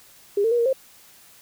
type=tone with pitch steps; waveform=sine; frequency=404.5 / 452.3 / 478.8 / 467.5 / 529 Hz; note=G#4 / A4 / A#4 / A#4 / C5; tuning=-46 / +48 / +46 / +5 / +19 cents; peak=-17 dBFS; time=0.37-0.73 s; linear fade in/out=5 ms; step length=72 ms; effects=white hiss -51 dBFS RMS until 1.41 s